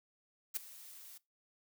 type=noise with ADSR envelope; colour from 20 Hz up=blue; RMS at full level=-34 dBFS; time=0.54-1.18 s; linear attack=23 ms; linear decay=12 ms; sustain=-19 dB; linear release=7 ms; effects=noise-tail reverb RT60 0.2 s tail -20 dB re dry